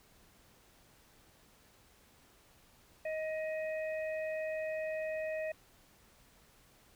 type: harmonic tone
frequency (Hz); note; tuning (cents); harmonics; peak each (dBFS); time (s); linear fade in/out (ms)
628; D#5; +16; 1 / 3 / 4; -35 / -45 / -47; 3.05-5.52; 5
effects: pink hiss -64 dBFS RMS until 6.95 s